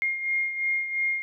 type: beating tone pair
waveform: sine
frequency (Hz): 2129 / 2131.9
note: C7 / C7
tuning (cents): +30 / +32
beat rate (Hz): 2.9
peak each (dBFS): -25 / -32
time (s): 0.02-1.22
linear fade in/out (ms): 0
effects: none